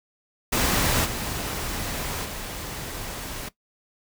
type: noise with level steps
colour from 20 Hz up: pink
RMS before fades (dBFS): -22 / -30 / -34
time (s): 0.52-3.49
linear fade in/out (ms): 10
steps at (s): 1.04 / 2.24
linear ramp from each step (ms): 20
effects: noise-tail reverb RT60 0.1 s tail -17 dB re dry